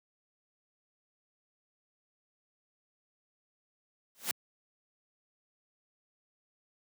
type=noise with exponential growth; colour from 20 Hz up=white; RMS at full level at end=-28 dBFS; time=4.15-4.31 s; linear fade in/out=0 ms; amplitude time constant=33 ms; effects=high-pass 150 Hz 12 dB/octave